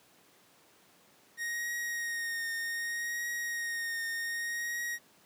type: tone with vibrato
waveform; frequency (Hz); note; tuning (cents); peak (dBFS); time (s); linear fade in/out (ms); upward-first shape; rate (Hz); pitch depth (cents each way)
45% pulse; 1864.7; A#6; 0; -33; 1.37-4.99; 50; triangle; 0.65; 29
effects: pink hiss -62 dBFS RMS until 5.25 s + high-pass 200 Hz 12 dB/octave